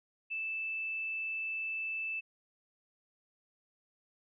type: tone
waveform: sine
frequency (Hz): 2637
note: E7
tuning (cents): 0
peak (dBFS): -34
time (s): 0.3-2.21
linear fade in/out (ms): 20
effects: none